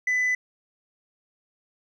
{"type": "tone", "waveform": "sine", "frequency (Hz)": 2000, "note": "B6", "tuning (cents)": 21, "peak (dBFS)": -18, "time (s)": [0.07, 0.35], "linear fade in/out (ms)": 5, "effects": ["tanh soft clip ceiling -20 dBFS", "10-bit"]}